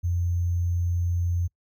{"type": "tone with sample-and-hold", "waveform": "sine", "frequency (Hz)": 87, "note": "F2", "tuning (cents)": -6, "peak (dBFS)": -22, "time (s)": [0.03, 1.48], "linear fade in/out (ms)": 20, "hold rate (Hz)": 6300, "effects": ["noise-tail reverb RT60 0.1 s tail -24 dB re dry"]}